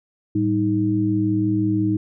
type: tone cluster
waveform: sine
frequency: 109 / 194.9 / 313.5 Hz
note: A2 / G3 / D#4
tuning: -16 / -10 / +13 cents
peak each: -23 / -25 / -19 dBFS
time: 0.35-1.97 s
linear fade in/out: 5 ms
effects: none